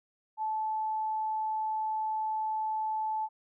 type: tone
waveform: sine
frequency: 870 Hz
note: A5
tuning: 20 cents flat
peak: -29 dBFS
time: 0.37-3.29 s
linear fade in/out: 50 ms
effects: none